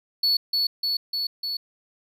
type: tone with echo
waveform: triangle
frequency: 4422 Hz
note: C#8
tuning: 5 cents flat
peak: -17 dBFS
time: 0.23-0.37 s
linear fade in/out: 5 ms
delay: 300 ms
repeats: 4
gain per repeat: -2 dB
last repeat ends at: 1.57 s
effects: none